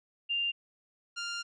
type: tone pair in turn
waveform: sine / 15% pulse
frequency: 2794 / 1397 Hz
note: F7 / F6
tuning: 0 / 0 cents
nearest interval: octave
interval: 1200 cents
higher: first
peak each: -28 / -28 dBFS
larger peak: neither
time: 0.29-0.52 / 1.16-1.43 s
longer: second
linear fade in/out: 20 ms
effects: resampled to 22050 Hz